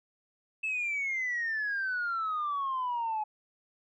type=exponential sweep; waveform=sine; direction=down; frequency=2637 to 844 Hz; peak=-28 dBFS; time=0.63-3.24 s; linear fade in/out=10 ms; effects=tanh soft clip ceiling -26 dBFS